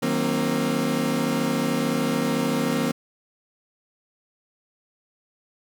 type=chord; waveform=30% pulse; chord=C half-diminished seventh; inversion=first; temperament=equal with one note detuned; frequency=155.56 / 185 / 233.1 / 266.7 Hz; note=Eb3 / Gb3 / Bb3 / C4; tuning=0 / 0 / 0 / +33 cents; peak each=-27 / -28 / -23 / -23 dBFS; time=0.02-2.92 s; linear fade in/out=10 ms; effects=none